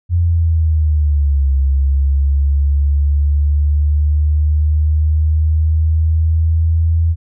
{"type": "linear two-way sweep", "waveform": "sine", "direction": "down then up", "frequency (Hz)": [87.31, 67.8, 82.5], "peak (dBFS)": -10, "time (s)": [0.09, 7.16], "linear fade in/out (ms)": 50, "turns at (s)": 1.52, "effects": []}